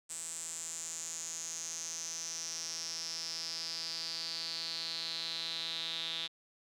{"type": "tone with band-pass filter sweep", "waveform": "sawtooth", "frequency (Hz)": 164.81, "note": "E3", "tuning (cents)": 0, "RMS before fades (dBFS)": -40, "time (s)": [0.09, 6.28], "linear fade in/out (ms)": 20, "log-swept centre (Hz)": [7900, 3600], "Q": 7.4, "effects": []}